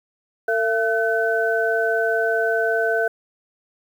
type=tone cluster; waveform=sine; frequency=451 / 676 / 1515 Hz; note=A4 / E5 / F#6; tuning=+43 / +43 / +40 cents; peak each=-22 dBFS; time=0.48-3.08 s; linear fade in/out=5 ms; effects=8-bit